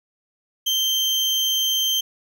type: tone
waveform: 35% pulse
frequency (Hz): 3136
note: G7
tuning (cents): 0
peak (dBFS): -17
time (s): 0.66-2.01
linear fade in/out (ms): 10
effects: none